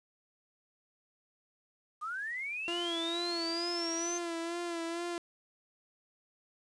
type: linear sweep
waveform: sine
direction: up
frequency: 1180 to 6272 Hz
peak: -35 dBFS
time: 2.01-4.19 s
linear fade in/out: 20 ms
type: tone with vibrato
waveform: sawtooth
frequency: 339.5 Hz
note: F4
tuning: 49 cents flat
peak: -31 dBFS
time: 2.68-5.18 s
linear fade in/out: 0 ms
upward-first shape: sine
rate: 2.2 Hz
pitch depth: 42 cents each way
effects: resampled to 22050 Hz + 10-bit